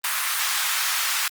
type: high-pass noise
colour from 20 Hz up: pink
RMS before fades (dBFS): -24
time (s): 0.04-1.28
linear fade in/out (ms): 2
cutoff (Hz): 1100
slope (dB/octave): 24
effects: Opus 32 kbps